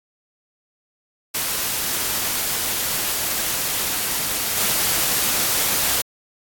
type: noise with level steps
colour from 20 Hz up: white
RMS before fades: -23 / -20 dBFS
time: 1.34-6.02 s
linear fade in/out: 10 ms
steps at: 4.57 s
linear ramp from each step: 5 ms
effects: AAC 64 kbps